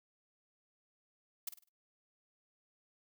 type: noise with echo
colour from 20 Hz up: blue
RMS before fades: -38 dBFS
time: 1.47-1.49 s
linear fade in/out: 5 ms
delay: 50 ms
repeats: 4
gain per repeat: -9 dB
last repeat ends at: 1.69 s
effects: noise-tail reverb RT60 0.2 s tail -23 dB re dry